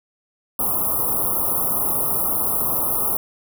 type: band-stop noise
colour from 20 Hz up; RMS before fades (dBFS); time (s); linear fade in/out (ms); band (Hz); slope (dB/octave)
white; -21; 0.59-3.17; 2; 1300 to 10000; 96
effects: none